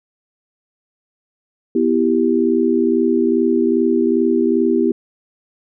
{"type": "chord", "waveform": "sine", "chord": "E minor", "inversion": "second", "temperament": "equal", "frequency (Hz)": [246.9, 329.6, 392], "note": ["B3", "E4", "G4"], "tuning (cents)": [0, 0, 0], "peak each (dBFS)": -17, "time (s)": [1.75, 4.92], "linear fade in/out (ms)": 5, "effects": []}